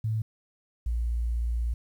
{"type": "tone pair in turn", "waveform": "sine", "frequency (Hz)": [110, 58.27], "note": ["A2", "A#1"], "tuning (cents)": [0, 0], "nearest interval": "major seventh", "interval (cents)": 1100, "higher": "first", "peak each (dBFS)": -25, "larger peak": "neither", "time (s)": [[0.04, 0.22], [0.86, 1.74]], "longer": "second", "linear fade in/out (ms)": 5, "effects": ["10-bit"]}